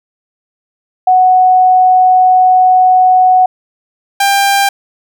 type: tone pair in turn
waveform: sine / sawtooth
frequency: 740 / 794.9 Hz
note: F#5 / G5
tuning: 0 / +24 cents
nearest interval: minor second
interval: 124 cents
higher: second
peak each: -4 dBFS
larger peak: neither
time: 1.07-3.46 / 4.2-4.69 s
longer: first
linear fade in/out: 5 ms
effects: none